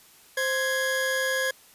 40% pulse tone pair together, 523.3 / 1663.1 Hz, C5 / G#6, 0 / +2 cents, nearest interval octave + minor sixth, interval 2002 cents, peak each -27 / -25 dBFS, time 0.37-1.51 s, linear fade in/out 5 ms, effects white hiss -54 dBFS RMS until 1.74 s + resampled to 32000 Hz

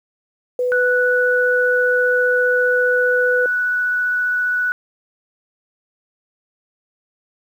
sine tone, 497.4 Hz, B4, 12 cents sharp, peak -16 dBFS, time 0.59-3.46 s, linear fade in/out 2 ms
sine tone with vibrato, 1478 Hz, F#6, 2 cents flat, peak -16 dBFS, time 0.72-4.72 s, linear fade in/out 0 ms, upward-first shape triangle, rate 15 Hz, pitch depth 8 cents each way
effects 8-bit

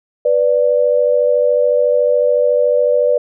sine tone pair together, 493.4 / 587.3 Hz, B4 / D5, -2 / 0 cents, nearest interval minor third, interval 302 cents, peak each -13 dBFS, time 0.25-3.18 s, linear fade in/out 5 ms, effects none

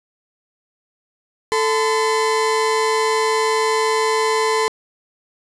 35% pulse tone pair together, 440 / 1020.8 Hz, A4 / C6, 0 / -43 cents, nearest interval octave + minor third, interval 1457 cents, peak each -16 / -18 dBFS, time 1.52-4.68 s, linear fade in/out 0 ms, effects resampled to 22050 Hz + 8-bit

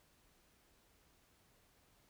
silence, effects pink hiss -71 dBFS RMS until 2.09 s

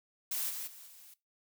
blue noise with level steps, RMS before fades -35 / -40 / -52 / -55 dBFS, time 0.31-1.14 s, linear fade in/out 5 ms, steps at 0.49 / 0.66 / 0.86 s, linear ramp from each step 20 ms, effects noise-tail reverb RT60 0.2 s tail -18 dB re dry

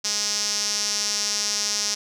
sawtooth tone with band-pass filter, 207.7 Hz, G#3, in tune, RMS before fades -25 dBFS, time 0.04-1.95 s, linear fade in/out 10 ms, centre 5600 Hz, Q 4.8, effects none

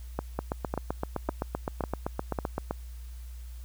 two click trains, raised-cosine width 1 ms, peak -15 / -15 dBFS, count 5 / 19, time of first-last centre 0.19-2.388 / 0.39-2.71 s, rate 1.82 / 7.76 Hz, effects added 60 Hz sine -39 dBFS peak until 3.64 s + white hiss -58 dBFS RMS until 3.64 s

